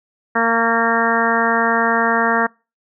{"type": "harmonic tone with a mistuned harmonic", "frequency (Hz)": 230, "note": "A#3", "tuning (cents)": -23, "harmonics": [1, 2, 3, 4, 5, 6, 7, 8], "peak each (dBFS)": [-22, -22, -22, -22, -22, -22, -22, -22], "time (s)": [0.35, 2.47], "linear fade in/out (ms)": 10, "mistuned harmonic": 5, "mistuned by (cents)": -15, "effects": ["noise-tail reverb RT60 0.3 s tail -26 dB re dry"]}